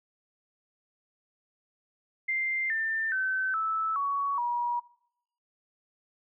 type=tone with pitch steps; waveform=sine; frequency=2093 / 1790.8 / 1532.2 / 1310.9 / 1121.6 / 959.6 Hz; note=C7 / A6 / G6 / E6 / C#6 / A#5; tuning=0 / +30 / -40 / -10 / +20 / +50 cents; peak=-26 dBFS; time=2.28-4.8 s; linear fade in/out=10 ms; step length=420 ms; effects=noise-tail reverb RT60 0.7 s tail -20 dB re dry